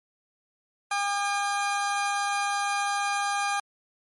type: tone pair together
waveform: 30% pulse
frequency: 807 / 1209.1 Hz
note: G#5 / D#6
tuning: -50 / -50 cents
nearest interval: perfect fifth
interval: 700 cents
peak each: -24 / -27 dBFS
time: 0.91-3.6 s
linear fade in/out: 5 ms
effects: MP3 48 kbps